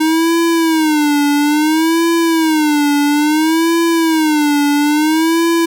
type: tone with vibrato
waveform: square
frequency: 311.1 Hz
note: D#4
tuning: in tune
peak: -11 dBFS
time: 0-5.66 s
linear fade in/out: 10 ms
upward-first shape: sine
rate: 0.59 Hz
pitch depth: 130 cents each way
effects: none